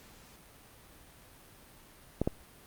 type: clicks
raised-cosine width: 2 ms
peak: -14 dBFS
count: 2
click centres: 2.216 / 2.275 s
effects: pink hiss -56 dBFS RMS until 2.66 s + Opus 48 kbps